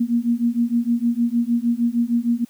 sine beating tone pair, 233.1 / 239.6 Hz, A#3 / A#3, 0 / +48 cents, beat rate 6.5 Hz, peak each -20 dBFS, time 0-2.45 s, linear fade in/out 10 ms, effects white hiss -55 dBFS RMS until 2.49 s

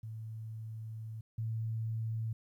sine tone pair in turn, 110.9 / 111.99 Hz, A2 / A2, +14 / +31 cents, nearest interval unison, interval 17 cents, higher second, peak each -40 / -33 dBFS, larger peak second, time 0.03-1.21 / 1.38-2.33 s, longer first, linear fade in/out 5 ms, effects 12-bit

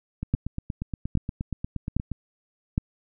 two click trains, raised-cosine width 5 ms, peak -10 / -17 dBFS, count 4 / 17, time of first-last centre 0.34-2.779 / 0.23-2.117 s, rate 1.23 / 8.48 Hz, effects none

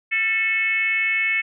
sine tone with frequency modulation, 2195 Hz, C#7, 18 cents flat, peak -18 dBFS, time 0.11-1.42 s, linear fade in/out 20 ms, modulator 414 Hz, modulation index 0.86, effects none

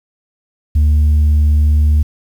sine tone, 75.1 Hz, D2, 39 cents sharp, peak -5 dBFS, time 0.75-2.03 s, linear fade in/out 10 ms, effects tanh soft clip ceiling -7 dBFS + 7-bit

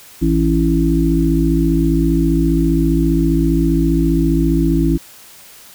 harmonic tone with a mistuned harmonic, 55 Hz, A1, in tune, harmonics 1 / 3 / 5 / 6, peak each -17 / -17 / -17 / -17 dBFS, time 0.21-4.98 s, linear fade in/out 20 ms, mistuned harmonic 1, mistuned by +21 cents, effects white hiss -41 dBFS RMS until 5.74 s

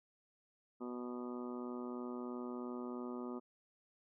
harmonic tone, 123 Hz, B2, 7 cents flat, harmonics 2 / 3 / 4 / 5 / 6 / 7 / 8 / 9 / 10, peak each -43 / -46 / -53 / -55 / -60 / -58 / -57 / -59 / -54 dBFS, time 0.8-3.4 s, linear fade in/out 20 ms, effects none

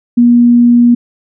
sine tone, 239.6 Hz, A#3, 48 cents sharp, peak -3 dBFS, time 0.17-0.95 s, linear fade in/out 10 ms, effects none

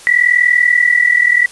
sine tone pair together, 1933.4 / 1974 Hz, B6 / B6, -37 / -1 cents, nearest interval unison, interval 36 cents, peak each -11 dBFS, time 0.07-1.46 s, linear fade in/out 0 ms, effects white hiss -37 dBFS RMS until 1.51 s + resampled to 24000 Hz

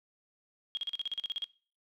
sine tone bursts, 3260 Hz, G#7, 33 cents flat, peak -31 dBFS, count 12, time 0.75-1.442 s, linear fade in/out 0 ms, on 21 ms, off 40 ms, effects noise-tail reverb RT60 0.4 s tail -22 dB re dry

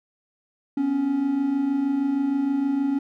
triangle tone pair together, 252.5 / 278.9 Hz, B3 / C#4, +39 / +11 cents, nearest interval major second, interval 172 cents, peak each -27 / -19 dBFS, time 0.77-2.99 s, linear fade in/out 5 ms, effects none

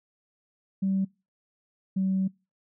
sine tone pair in turn, 192.7 / 190.38 Hz, G3 / F#3, -29 / +50 cents, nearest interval unison, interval 21 cents, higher first, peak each -22 dBFS, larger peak neither, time 0.82-1.05 / 1.96-2.28 s, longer second, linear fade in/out 10 ms, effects noise-tail reverb RT60 0.3 s tail -26 dB re dry + tanh soft clip ceiling -18 dBFS

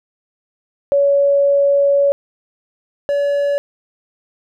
sine / triangle tone pair in turn, 563 / 569.9 Hz, C#5 / C#5, +27 / +48 cents, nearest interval unison, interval 21 cents, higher second, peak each -10 / -12 dBFS, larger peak first, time 0.92-2.12 / 3.09-3.58 s, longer first, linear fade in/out 0 ms, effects none

